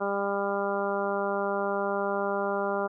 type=harmonic tone; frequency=199.6 Hz; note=G3; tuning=32 cents sharp; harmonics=1 / 2 / 3 / 4 / 5 / 6 / 7; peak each=-36 / -31 / -31 / -34 / -36 / -36 / -36 dBFS; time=0-2.88 s; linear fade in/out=20 ms; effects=none